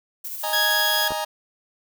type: noise with tremolo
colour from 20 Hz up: violet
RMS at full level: -31 dBFS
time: 0.24-1.09 s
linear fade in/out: 10 ms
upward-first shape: sine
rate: 13 Hz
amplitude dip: 35%
type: chord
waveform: sawtooth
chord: D# suspended fourth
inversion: none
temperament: just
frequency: 622.3 / 829.7 / 933.4 Hz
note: D#5 / G#5 / A#5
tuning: 0 / -2 / +2 cents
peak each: -25 dBFS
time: 0.43-1.25 s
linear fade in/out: 10 ms
type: tone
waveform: 20% pulse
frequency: 1661.2 Hz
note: G#6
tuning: in tune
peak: -15 dBFS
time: 0.53-1.08 s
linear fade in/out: 2 ms
type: clicks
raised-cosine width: 1 ms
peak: -17 dBFS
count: 2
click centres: 1.107 / 1.12 s
effects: none